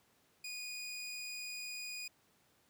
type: tone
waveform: 20% pulse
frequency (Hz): 2466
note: D#7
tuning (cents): -16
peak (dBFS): -37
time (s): 0.44-2.08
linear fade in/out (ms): 5
effects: pink hiss -71 dBFS RMS until 2.69 s + high-pass 100 Hz 12 dB/octave